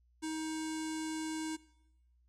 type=tone with low-pass filter; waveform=square; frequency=315.5 Hz; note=D#4; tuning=24 cents sharp; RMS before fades=-38 dBFS; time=0.22-1.57 s; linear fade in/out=20 ms; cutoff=8300 Hz; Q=2.8; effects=noise-tail reverb RT60 0.9 s tail -21 dB re dry + added 60 Hz sine -66 dBFS peak until 2.28 s